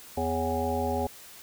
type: harmonic tone with a mistuned harmonic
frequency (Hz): 82.41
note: E2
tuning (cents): 0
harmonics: 1 / 3 / 5 / 7 / 9 / 10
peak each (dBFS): -33 / -33 / -33 / -33 / -33 / -33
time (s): 0.17-1.07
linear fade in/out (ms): 5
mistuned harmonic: 7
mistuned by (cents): -67
effects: white hiss -48 dBFS RMS until 1.42 s